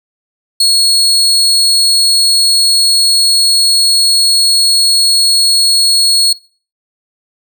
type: tone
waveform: 35% pulse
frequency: 4330 Hz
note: C#8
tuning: 41 cents flat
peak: -5 dBFS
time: 0.6-6.33 s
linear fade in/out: 5 ms
effects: noise-tail reverb RT60 0.4 s tail -23 dB re dry